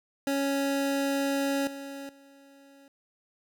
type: tone with level steps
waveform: 25% pulse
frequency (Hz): 277.2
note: C#4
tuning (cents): 0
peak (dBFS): -22 / -34 / -49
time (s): 0.27-2.88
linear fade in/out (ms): 2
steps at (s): 1.67 / 2.09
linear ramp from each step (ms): 2
effects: none